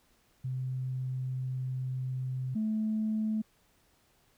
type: tone pair in turn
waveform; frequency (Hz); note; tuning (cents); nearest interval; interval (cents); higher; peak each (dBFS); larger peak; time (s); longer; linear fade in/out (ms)
sine; 129.1 / 217.1; C3 / A3; -23 / -23; major sixth; 900; second; -31 / -27; second; 0.44-2.55 / 2.55-3.42; first; 10
effects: tanh soft clip ceiling -23 dBFS + pink hiss -68 dBFS RMS until 4.37 s